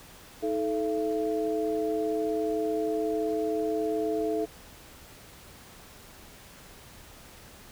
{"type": "tone cluster", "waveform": "sine", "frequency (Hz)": [316.3, 435.2, 677], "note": ["D#4", "A4", "E5"], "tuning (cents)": [29, -19, 46], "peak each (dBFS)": [-31, -28, -33], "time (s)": [0.42, 4.46], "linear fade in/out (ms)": 20, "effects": ["pink hiss -50 dBFS RMS until 7.71 s"]}